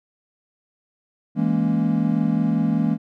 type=chord; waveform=triangle; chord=A# half-diminished seventh; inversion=second; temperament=equal; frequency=164.81 / 207.7 / 233.1 / 277.2 Hz; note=E3 / G#3 / A#3 / C#4; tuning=0 / 0 / 0 / 0 cents; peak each=-21 / -21 / -20 / -24 dBFS; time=1.35-2.98 s; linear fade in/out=50 ms; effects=none